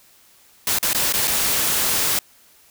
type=noise with dropouts; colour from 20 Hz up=white; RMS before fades=-20 dBFS; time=0.67-2.19 s; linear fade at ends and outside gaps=2 ms; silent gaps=0.787-0.828 / 0.932-0.947 / 1.125-1.137 / 1.274-1.277 s; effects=white hiss -53 dBFS RMS until 2.7 s